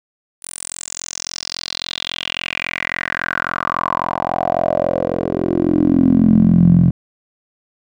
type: tone with band-pass filter sweep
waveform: 10% pulse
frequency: 43.65 Hz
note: F1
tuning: in tune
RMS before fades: -17 dBFS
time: 0.42-6.91 s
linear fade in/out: 10 ms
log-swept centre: 10000 to 150 Hz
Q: 5.4
effects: none